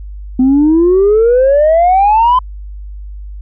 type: exponential sweep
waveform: sine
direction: up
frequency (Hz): 251.7 to 1031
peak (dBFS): -4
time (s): 0.39-2.39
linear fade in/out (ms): 5
effects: tanh soft clip ceiling -3 dBFS + added 50 Hz sine -24 dBFS peak until 3.41 s